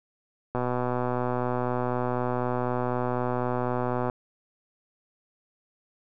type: click train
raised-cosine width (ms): 1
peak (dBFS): -14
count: 441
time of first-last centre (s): 0.55-4.098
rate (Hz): 124
effects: none